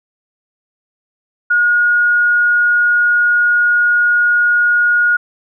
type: tone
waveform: sine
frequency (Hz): 1440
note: F#6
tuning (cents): -47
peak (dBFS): -9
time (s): 1.5-5.17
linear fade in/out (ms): 10
effects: none